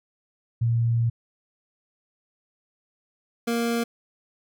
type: tone pair in turn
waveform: sine / 25% pulse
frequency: 116.54 / 233.7 Hz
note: A#2 / A#3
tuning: 0 / +5 cents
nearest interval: octave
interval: 1205 cents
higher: second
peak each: -19 dBFS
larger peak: neither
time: 0.61-1.1 / 3.47-3.84 s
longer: first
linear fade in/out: 10 ms
effects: none